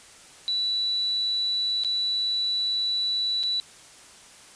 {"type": "tone with dropouts", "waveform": "sine", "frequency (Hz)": 3951, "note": "B7", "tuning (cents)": 0, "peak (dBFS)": -23, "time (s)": [0.48, 3.6], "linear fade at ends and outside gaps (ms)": 0, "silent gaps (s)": [[1.836, 1.847], [3.431, 3.436]], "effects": ["white hiss -49 dBFS RMS until 4.55 s", "resampled to 22050 Hz"]}